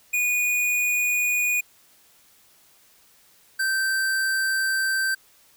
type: tone pair in turn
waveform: square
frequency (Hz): 2458 / 1557.4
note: D#7 / G6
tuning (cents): -22 / -12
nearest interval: minor sixth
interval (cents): 790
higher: first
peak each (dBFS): -21 / -22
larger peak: first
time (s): 0.13-1.61 / 3.59-5.15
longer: second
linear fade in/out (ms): 10
effects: white hiss -57 dBFS RMS until 5.56 s